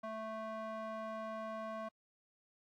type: tone with band-pass filter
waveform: square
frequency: 220 Hz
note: A3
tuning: in tune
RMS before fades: -43 dBFS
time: 0.03-1.89 s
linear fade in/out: 10 ms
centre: 880 Hz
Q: 2.6
effects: AAC 48 kbps